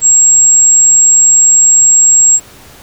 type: tone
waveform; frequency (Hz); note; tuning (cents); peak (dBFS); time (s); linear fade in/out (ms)
sine; 7590; A#8; +30; -3; 0.01-2.4; 50
effects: pink hiss -37 dBFS RMS until 2.82 s